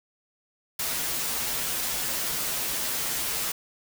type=noise with comb filter; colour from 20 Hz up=white; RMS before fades=-29 dBFS; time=0.79-3.52 s; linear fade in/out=5 ms; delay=10 ms; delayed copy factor=-0.95; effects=none